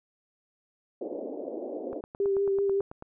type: band-pass noise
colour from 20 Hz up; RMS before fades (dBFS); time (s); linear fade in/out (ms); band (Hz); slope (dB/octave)
white; -36; 1.01-2.01; 5; 250 to 620; 48
type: click train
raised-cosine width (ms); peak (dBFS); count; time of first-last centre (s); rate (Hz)
1; -27; 11; 1.93-3.024; 9.14
type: tone with vibrato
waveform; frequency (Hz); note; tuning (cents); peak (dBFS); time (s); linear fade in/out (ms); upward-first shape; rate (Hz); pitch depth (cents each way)
sine; 395.4; G4; +15; -23; 2.2-2.81; 2; triangle; 5.3; 24
effects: none